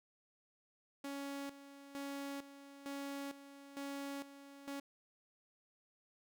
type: tone with tremolo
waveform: sawtooth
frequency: 279.3 Hz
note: C#4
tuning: 13 cents sharp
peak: -38 dBFS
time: 1.04-4.8 s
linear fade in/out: 5 ms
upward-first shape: square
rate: 1.1 Hz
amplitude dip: 75%
effects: none